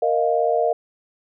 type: chord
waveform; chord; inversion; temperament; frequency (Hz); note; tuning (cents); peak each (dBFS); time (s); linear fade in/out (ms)
sine; Bb suspended fourth; none; just; 466.2 / 621.6 / 699.2; Bb4 / Eb5 / F5; 0 / -2 / +2; -21; 0.02-0.73; 5
effects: none